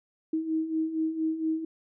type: beating tone pair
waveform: sine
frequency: 315.5 / 319.8 Hz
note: D#4 / D#4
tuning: +24 / +48 cents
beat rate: 4.3 Hz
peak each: -33 / -27 dBFS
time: 0.33-1.65 s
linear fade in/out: 5 ms
effects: none